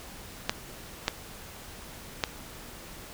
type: clicks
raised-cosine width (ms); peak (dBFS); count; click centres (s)
0.2; -7; 3; 0.495 / 1.081 / 2.238
effects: pink hiss -45 dBFS RMS until 3.13 s